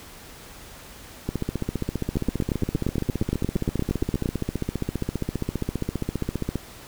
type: two click trains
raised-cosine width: 3 ms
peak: -12 / -10 dBFS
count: 80 / 19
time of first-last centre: 1.29-6.557 / 2.17-4.258 s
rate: 15 / 8.62 Hz
effects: pink hiss -44 dBFS RMS until 6.87 s